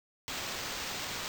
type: noise with sample-and-hold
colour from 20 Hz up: white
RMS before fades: -38 dBFS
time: 0.28-1.28 s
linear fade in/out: 0 ms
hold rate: 11025 Hz
effects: none